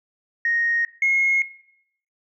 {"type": "tone pair in turn", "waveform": "sine", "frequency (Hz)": [1864.7, 2160], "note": ["A#6", "C#7"], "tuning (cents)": [0, -45], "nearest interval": "minor third", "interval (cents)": 255, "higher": "second", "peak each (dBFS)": [-18, -15], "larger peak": "second", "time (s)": [[0.45, 0.85], [1.02, 1.42]], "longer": "neither", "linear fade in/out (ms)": 2, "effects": ["noise-tail reverb RT60 0.7 s tail -18 dB re dry", "tanh soft clip ceiling -11 dBFS"]}